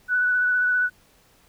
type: tone with vibrato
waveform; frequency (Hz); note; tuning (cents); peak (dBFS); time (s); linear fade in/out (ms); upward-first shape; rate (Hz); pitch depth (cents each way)
sine; 1484; F#6; +5; -18; 0.08-0.9; 50; sine; 15; 17
effects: pink hiss -58 dBFS RMS until 1.48 s